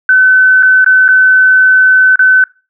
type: tone with dropouts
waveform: sine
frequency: 1517 Hz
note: F#6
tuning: 43 cents sharp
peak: -3 dBFS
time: 0.09-2.44 s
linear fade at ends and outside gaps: 2 ms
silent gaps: 0.626-0.63 / 0.845-0.862 / 1.081-1.087 / 2.158-2.192 s
effects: noise-tail reverb RT60 0.3 s tail -23 dB re dry